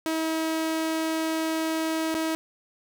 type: tone with dropouts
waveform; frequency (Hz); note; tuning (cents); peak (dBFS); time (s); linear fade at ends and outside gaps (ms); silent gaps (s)
sawtooth; 320.7; E4; -48; -21; 0.06-2.35; 0; 2.143-2.149
effects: none